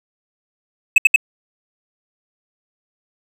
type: tone bursts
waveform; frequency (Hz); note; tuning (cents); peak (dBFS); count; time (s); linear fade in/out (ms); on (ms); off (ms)
triangle; 2590; E7; -31; -3; 3; 0.96-1.161; 5; 21; 69
effects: none